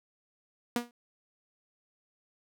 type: tone with exponential decay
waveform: sawtooth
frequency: 239.8 Hz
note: A#3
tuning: 49 cents sharp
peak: -20 dBFS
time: 0.76-0.91 s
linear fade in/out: 2 ms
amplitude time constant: 32 ms
effects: none